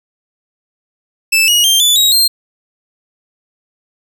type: tone with pitch steps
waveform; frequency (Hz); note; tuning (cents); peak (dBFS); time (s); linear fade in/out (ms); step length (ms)
sawtooth; 2636 / 2891 / 3171 / 3478 / 3815 / 4184; E7 / F#7 / G7 / A7 / A#7 / C8; -1 / -41 / +19 / -21 / +39 / -1; -5; 1.32-2.28; 10; 160
effects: none